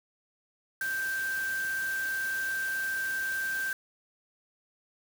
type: tone in noise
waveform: sine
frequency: 1568 Hz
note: G6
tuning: in tune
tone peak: -29 dBFS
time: 0.81-3.73 s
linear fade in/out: 2 ms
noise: white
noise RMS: -42 dBFS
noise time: 0.81-3.73 s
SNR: +10 dB
effects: none